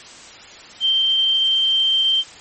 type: tone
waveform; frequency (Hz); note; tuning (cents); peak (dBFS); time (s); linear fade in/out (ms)
sine; 3136; G7; 0; -14; 0.8-2.24; 50
effects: white hiss -40 dBFS RMS until 2.4 s + MP3 32 kbps